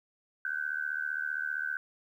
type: tone with amplitude modulation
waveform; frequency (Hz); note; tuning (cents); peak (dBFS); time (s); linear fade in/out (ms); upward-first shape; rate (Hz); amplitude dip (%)
sine; 1528; G6; -45; -27; 0.45-1.77; 2; sine; 75.3; 90
effects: 11-bit

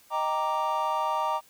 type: chord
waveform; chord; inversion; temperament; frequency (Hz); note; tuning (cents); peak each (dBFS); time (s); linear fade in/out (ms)
triangle; Eb major seventh; none; equal; 622.3 / 784 / 932.3 / 1174.7; Eb5 / G5 / Bb5 / D6; 0 / 0 / 0 / 0; -31 / -31 / -26 / -29; 0.1-1.41; 50
effects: white hiss -58 dBFS RMS until 1.49 s

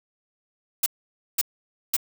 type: noise bursts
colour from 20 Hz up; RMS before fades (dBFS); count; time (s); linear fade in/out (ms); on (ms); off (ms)
blue; -21; 3; 0.83-1.966; 5; 32; 520
effects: none

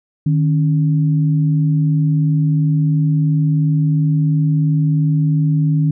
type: tone pair together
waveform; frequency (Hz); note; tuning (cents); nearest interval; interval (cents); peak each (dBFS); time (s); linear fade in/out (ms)
sine; 153.2 / 276.1; D#3 / C#4; -27 / -7; minor seventh; 1020; -12 / -22; 0.26-5.91; 5
effects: none

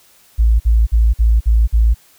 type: tone bursts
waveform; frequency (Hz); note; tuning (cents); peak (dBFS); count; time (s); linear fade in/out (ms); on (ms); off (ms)
sine; 56; A1; +31; -8; 6; 0.38-1.945; 20; 220; 49
effects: white hiss -50 dBFS RMS until 2.18 s

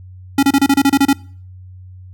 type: tone bursts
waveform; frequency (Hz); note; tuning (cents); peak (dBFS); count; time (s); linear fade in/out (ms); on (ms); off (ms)
square; 277.2; C#4; 0; -9; 10; 0.38-1.131; 5; 49; 29
effects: noise-tail reverb RT60 0.5 s tail -24 dB re dry + added 92 Hz sine -34 dBFS peak until 2.13 s

